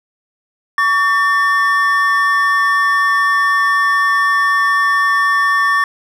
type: tone pair together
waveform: triangle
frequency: 1132.7 / 1798 Hz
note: C#6 / A6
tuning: +37 / +37 cents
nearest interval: minor sixth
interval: 800 cents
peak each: -12 dBFS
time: 0.78-5.84 s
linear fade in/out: 2 ms
effects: none